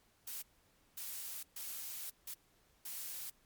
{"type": "noise bursts at uneven times", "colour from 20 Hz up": "blue", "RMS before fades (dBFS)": -44, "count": 5, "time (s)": [[0.27, 0.42], [0.97, 1.43], [1.56, 2.1], [2.27, 2.34], [2.85, 3.3]], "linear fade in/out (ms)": 5, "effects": ["pink hiss -71 dBFS RMS until 3.45 s", "MP3 96 kbps"]}